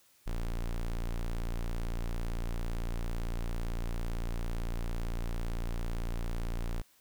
square tone, 28.91 Hz, A#0, 13 cents flat, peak -32 dBFS, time 0.26-6.82 s, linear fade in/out 10 ms, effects white hiss -65 dBFS RMS until 7 s

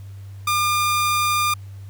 sawtooth tone, 1204 Hz, D6, 43 cents sharp, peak -14 dBFS, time 0.47-1.54 s, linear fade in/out 5 ms, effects added 98 Hz sine -34 dBFS peak until 1.89 s + pink hiss -55 dBFS RMS until 1.89 s

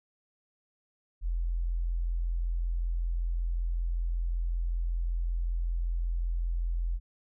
sine tone, 42.64 Hz, F1, 41 cents flat, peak -27 dBFS, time 1.21-7 s, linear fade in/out 50 ms, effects none

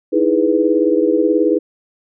sine chord, E major seventh, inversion third, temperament equal, 311.1 / 329.6 / 415.3 / 493.9 Hz, D#4 / E4 / G#4 / B4, 0 / 0 / 0 / 0 cents, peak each -17 dBFS, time 0.12-1.59 s, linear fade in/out 20 ms, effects none

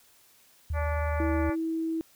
sine tone with vibrato, 77.1 Hz, D#2, 15 cents flat, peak -27 dBFS, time 0.7-1.5 s, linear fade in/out 5 ms, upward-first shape sine, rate 19 Hz, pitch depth 62 cents each way
harmonic tone, 290 Hz, D4, 22 cents flat, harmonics 2 / 3 / 4 / 5 / 6 / 7 / 8, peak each -33 / -37 / -39 / -41 / -43 / -44 / -45 dBFS, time 0.73-1.56 s, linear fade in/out 50 ms
sine tone, 324.6 Hz, E4, 27 cents flat, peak -27 dBFS, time 1.2-2.01 s, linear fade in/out 0 ms
effects white hiss -60 dBFS RMS until 2.15 s

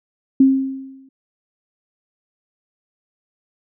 sine tone with exponential decay, 267.3 Hz, C4, 37 cents sharp, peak -6 dBFS, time 0.4-1.09 s, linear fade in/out 5 ms, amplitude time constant 150 ms, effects none

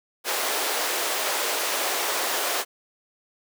pink high-pass noise, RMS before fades -26 dBFS, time 0.24-2.65 s, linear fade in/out 50 ms, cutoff 420 Hz, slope 24 dB/octave, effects none

